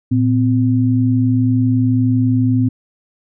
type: tone pair together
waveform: sine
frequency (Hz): 114 / 255.9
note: A#2 / C4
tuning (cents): -38 / -38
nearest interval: octave + major second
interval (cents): 1400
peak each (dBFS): -14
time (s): 0.11-2.69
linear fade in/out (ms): 10
effects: none